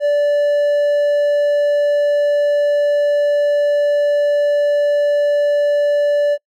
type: tone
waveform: triangle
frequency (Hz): 582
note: D5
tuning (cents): -16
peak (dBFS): -10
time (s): 0-6.38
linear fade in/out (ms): 50
effects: noise-tail reverb RT60 0.1 s tail -26 dB re dry